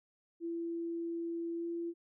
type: tone with pitch glide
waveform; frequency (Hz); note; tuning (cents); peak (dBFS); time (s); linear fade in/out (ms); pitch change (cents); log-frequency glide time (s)
sine; 336.3 to 339.2; E4 to E4; +35 to +50; -35; 0.4-1.94; 50; +15; 1.55-1.66
effects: none